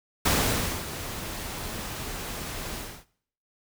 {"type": "noise with ADSR envelope", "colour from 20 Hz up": "pink", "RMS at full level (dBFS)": -22, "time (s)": [0.25, 3.05], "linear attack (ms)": 8, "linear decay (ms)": 560, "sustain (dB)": -13, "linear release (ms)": 280, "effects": ["noise-tail reverb RT60 0.6 s tail -20 dB re dry"]}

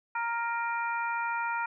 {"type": "harmonic tone with a mistuned harmonic", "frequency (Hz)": 466.2, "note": "A#4", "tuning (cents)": 0, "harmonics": [2, 3, 4, 5], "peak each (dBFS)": [-31, -33, -41, -39], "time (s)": [0.15, 1.66], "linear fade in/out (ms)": 5, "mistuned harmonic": 5, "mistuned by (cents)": 41, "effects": []}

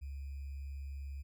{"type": "tone with sample-and-hold", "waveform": "sine", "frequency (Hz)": 69.2, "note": "C#2", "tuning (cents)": -2, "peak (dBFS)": -40, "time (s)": [0.01, 1.23], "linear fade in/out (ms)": 20, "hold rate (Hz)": 2450, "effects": []}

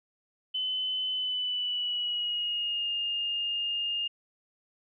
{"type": "tone with pitch glide", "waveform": "sine", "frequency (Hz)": [3030, 2827], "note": ["F#7", "F7"], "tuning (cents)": [40, 20], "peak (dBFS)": -28, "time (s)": [0.54, 4.08], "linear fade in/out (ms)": 10, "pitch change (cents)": -120, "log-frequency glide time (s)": [1.11, 2.9], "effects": []}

